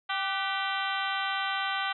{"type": "harmonic tone with a mistuned harmonic", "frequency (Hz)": 392, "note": "G4", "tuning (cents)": 0, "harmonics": [2, 3, 4, 5, 6, 7, 8, 9, 10], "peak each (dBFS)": [-34, -34, -34, -37, -41, -41, -37, -42, -42], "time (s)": [0.09, 1.93], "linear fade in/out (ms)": 10, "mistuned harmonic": 4, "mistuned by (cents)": -62, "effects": []}